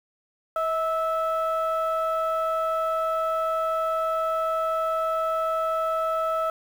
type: tone pair together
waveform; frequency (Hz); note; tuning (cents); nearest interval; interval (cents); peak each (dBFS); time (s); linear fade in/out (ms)
sine; 643 / 1310; E5 / E6; -43 / -11; octave; 1232; -24; 0.56-6.5; 2
effects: tanh soft clip ceiling -18 dBFS + 8-bit